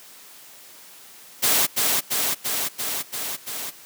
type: noise with echo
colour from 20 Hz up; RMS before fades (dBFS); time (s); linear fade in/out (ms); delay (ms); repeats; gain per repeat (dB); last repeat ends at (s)
white; -19; 1.42-1.67; 20; 340; 6; -2; 3.71
effects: white hiss -46 dBFS RMS until 3.85 s + high-pass 150 Hz 12 dB/octave